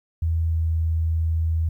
sine tone with pitch glide, 81.8 to 81.19 Hz, E2 to E2, -13 to -26 cents, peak -19 dBFS, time 0.22-1.69 s, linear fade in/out 5 ms, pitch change -13 cents, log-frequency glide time 0.49-0.55 s, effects 10-bit

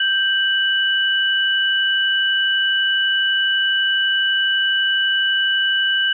sine tone pair together, 1568 / 2960 Hz, G6 / F#7, 0 / 0 cents, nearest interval major seventh, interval 1100 cents, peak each -18 dBFS, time 0-6.13 s, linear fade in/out 5 ms, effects none

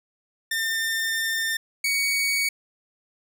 sawtooth tone pair in turn, 1803 / 2244 Hz, A6 / C#7, +42 / +21 cents, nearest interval major third, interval 379 cents, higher second, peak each -20 / -18 dBFS, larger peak second, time 0.51-1.57 / 1.84-2.49 s, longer first, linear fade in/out 5 ms, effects none

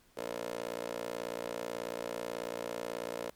15% pulse tone with high-pass filter, 58.27 Hz, A#1, in tune, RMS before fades -39 dBFS, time 0.17-3.3 s, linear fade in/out 5 ms, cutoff 440 Hz, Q 3.2, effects pink hiss -66 dBFS RMS until 3.35 s + MP3 96 kbps

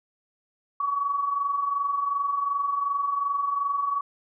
sine tone pair together, 1110.3 / 1133 Hz, C#6 / C#6, +2 / +37 cents, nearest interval unison, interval 35 cents, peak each -32 / -24 dBFS, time 0.8-4.01 s, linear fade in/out 5 ms, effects none

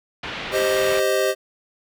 white low-pass noise, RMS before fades -31 dBFS, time 0.23-1 s, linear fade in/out 5 ms, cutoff 3400 Hz, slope 24 dB/octave
square chord, C minor, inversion second, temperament equal, 392 / 523.3 / 622.3 Hz, G4 / C5 / Eb5, 0 / 0 / 0 cents, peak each -23 dBFS, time 0.51-1.35 s, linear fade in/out 50 ms
effects none

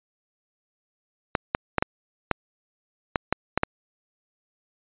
clicks, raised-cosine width 0.5 ms, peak -5 dBFS, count 9, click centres 1.352 / 1.549 / 1.783 / 1.825 / 2.313 / 3.158 / 3.326 / 3.576 / 3.634 s, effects resampled to 8000 Hz

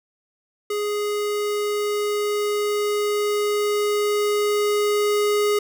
square tone with level ramp, 415.3 Hz, G#4, in tune, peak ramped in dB -23 to -18 dBFS, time 0.7-5.59 s, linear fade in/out 5 ms, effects none

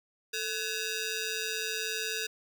10% pulse ring-modulated tone, 1065 Hz, C6, 30 cents sharp, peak -20 dBFS, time 0.33-2.27 s, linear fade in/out 10 ms, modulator 623 Hz, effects none

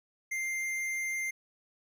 sine tone with tanh clipping, 2098 Hz, C7, 4 cents sharp, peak -33 dBFS, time 0.31-1.31 s, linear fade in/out 10 ms, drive 14 dB, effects none

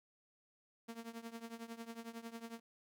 sawtooth tone with tremolo, 230 Hz, A#3, 23 cents flat, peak -39 dBFS, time 0.88-2.6 s, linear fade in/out 10 ms, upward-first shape triangle, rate 11 Hz, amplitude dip 90%, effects none

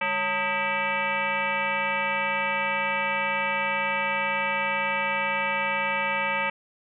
sine tone with frequency modulation, 1604 Hz, G6, 39 cents sharp, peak -23 dBFS, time 0.01-6.5 s, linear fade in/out 5 ms, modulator 350 Hz, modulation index 3, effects none

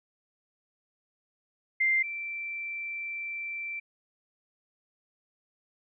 sine tone pair in turn, 2093 / 2342 Hz, C7 / D7, 0 / -5 cents, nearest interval major second, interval 195 cents, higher second, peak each -22 / -33 dBFS, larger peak first, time 1.8-2.03 / 2.03-3.8 s, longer second, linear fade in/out 10 ms, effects none

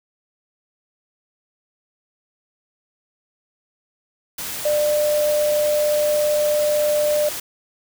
sine tone in noise, 597 Hz, D5, 28 cents sharp, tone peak -16 dBFS, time 4.65-7.29 s, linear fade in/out 5 ms, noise white, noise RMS -29 dBFS, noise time 4.38-7.4 s, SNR +10 dB, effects none

